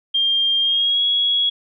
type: tone with pitch glide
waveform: sine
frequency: 3200 to 3334 Hz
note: G7 to G#7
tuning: +35 to +6 cents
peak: -15 dBFS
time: 0.14-1.5 s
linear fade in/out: 10 ms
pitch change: +71 cents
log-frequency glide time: 0.6-1.03 s
effects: none